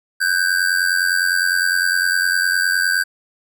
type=ring-modulated tone; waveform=square; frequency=1559 Hz; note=G6; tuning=10 cents flat; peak=-13 dBFS; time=0.2-3.04 s; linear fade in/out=20 ms; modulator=44.9 Hz; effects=none